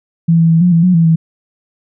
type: tone with pitch steps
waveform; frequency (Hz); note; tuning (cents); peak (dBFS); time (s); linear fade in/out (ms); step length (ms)
sine; 166.3 / 164.8 / 163.8 / 178.1 / 166.4 / 181.9 / 165.7 / 162.6; E3 / E3 / E3 / F3 / E3 / F#3 / E3 / E3; +16 / 0 / -11 / +34 / +17 / -29 / +9 / -23; -6; 0.28-1.16; 10; 110
effects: none